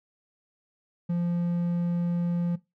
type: tone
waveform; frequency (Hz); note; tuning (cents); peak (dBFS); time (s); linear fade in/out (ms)
triangle; 173.2; F3; -14; -22; 1.09-2.56; 10
effects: noise-tail reverb RT60 0.2 s tail -18 dB re dry